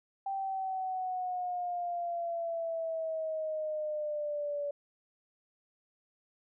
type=exponential sweep; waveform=sine; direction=down; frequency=784 to 574 Hz; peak=-32 dBFS; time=0.26-4.71 s; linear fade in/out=5 ms; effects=none